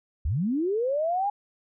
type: linear sweep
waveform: sine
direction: up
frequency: 56.1 to 830.6 Hz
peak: -23 dBFS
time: 0.25-1.3 s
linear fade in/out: 5 ms
effects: none